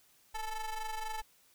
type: ring-modulated tone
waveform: 45% pulse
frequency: 440 Hz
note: A4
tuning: in tune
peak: -33 dBFS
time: 0.34-1.22 s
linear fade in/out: 10 ms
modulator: 428 Hz
effects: white hiss -66 dBFS RMS until 1.54 s